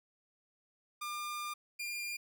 sawtooth tone pair in turn, 1201 / 2402 Hz, D6 / D7, +38 / +38 cents, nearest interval octave, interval 1200 cents, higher second, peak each -34 / -34 dBFS, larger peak neither, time 1.01-1.54 / 1.79-2.17 s, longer first, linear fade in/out 10 ms, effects none

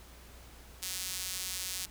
sawtooth tone with high-pass filter, 185 Hz, F#3, in tune, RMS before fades -38 dBFS, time 0.82-1.86 s, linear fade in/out 10 ms, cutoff 4700 Hz, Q 0.7, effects added 60 Hz sine -53 dBFS peak until 1.9 s + pink hiss -55 dBFS RMS until 1.9 s

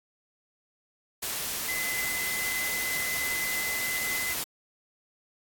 sine tone in noise, 2031 Hz, B6, 48 cents sharp, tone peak -30 dBFS, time 1.68-4.34 s, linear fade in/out 10 ms, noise white, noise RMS -32 dBFS, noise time 1.22-4.44 s, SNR -1 dB, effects AAC 64 kbps

